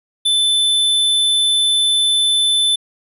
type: tone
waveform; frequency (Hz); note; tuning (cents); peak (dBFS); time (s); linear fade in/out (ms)
square; 3520; A7; 0; -13; 0.25-2.76; 10
effects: resampled to 32000 Hz